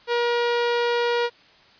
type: tone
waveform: sawtooth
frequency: 476.7 Hz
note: A#4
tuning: 39 cents sharp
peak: -16 dBFS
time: 0.07-1.3 s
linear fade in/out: 50 ms
effects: white hiss -53 dBFS RMS until 1.79 s + resampled to 11025 Hz